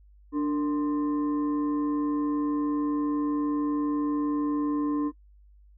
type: tone with frequency modulation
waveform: sine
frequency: 293.7 Hz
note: D4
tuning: in tune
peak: -23 dBFS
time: 0.32-5.12 s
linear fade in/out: 50 ms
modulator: 750 Hz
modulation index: 0.4
effects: noise-tail reverb RT60 0.1 s tail -20 dB re dry + added 50 Hz sine -52 dBFS peak until 5.77 s